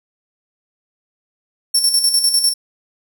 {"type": "tone with tremolo", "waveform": "25% pulse", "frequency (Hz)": 5440, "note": "F8", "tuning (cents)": -46, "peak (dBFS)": -6, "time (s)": [1.74, 2.54], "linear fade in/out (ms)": 10, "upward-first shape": "square", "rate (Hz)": 10, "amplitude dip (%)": 55, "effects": []}